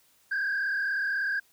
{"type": "tone with frequency modulation", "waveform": "sine", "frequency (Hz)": 1600, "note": "G6", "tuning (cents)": 35, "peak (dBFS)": -24, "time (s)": [0.31, 1.4], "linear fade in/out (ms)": 10, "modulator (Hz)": 36.3, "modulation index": 1.6, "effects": ["tanh soft clip ceiling -24 dBFS", "white hiss -64 dBFS RMS until 1.52 s"]}